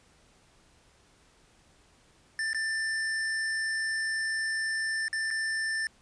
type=tone with dropouts; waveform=square; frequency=1778 Hz; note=A6; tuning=18 cents sharp; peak=-29 dBFS; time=2.39-5.87 s; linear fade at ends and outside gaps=1 ms; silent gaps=2.532-2.546 / 5.082-5.129 / 5.305-5.31 s; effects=pink hiss -62 dBFS RMS until 6.01 s + resampled to 22050 Hz